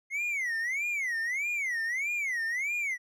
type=tone with vibrato; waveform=triangle; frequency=2093 Hz; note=C7; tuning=in tune; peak=-27 dBFS; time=0.1-2.98 s; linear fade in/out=50 ms; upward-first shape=sine; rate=1.6 Hz; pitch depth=260 cents each way; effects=none